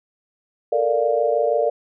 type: chord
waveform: sine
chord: Bb major seventh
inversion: third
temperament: equal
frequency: 440 / 466.2 / 587.3 / 698.5 Hz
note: A4 / Bb4 / D5 / F5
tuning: 0 / 0 / 0 / 0 cents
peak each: -25 / -21 / -20 / -24 dBFS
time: 0.72-1.7 s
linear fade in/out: 5 ms
effects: none